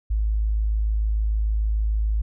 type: tone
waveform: sine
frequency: 53.4 Hz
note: G#1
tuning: 49 cents sharp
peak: -19 dBFS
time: 0.1-2.22 s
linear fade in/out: 10 ms
effects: none